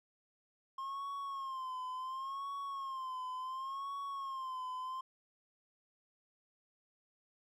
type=tone with vibrato; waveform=triangle; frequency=1065 Hz; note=C6; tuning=30 cents sharp; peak=-37 dBFS; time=0.78-5.01 s; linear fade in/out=5 ms; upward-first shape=sine; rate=0.7 Hz; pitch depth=82 cents each way; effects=none